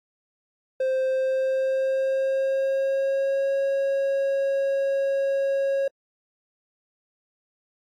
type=tone with pitch glide; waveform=triangle; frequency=523.3 to 548 Hz; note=C5 to C#5; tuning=0 to -20 cents; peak=-19 dBFS; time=0.8-5.88 s; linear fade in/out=5 ms; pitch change=+80 cents; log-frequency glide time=1.05-3.54 s; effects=AAC 64 kbps